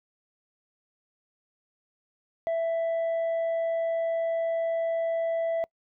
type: tone with tanh clipping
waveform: triangle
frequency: 662 Hz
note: E5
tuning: 7 cents sharp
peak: -25 dBFS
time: 2.47-5.64 s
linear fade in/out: 0 ms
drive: 7 dB
effects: noise-tail reverb RT60 0.1 s tail -26 dB re dry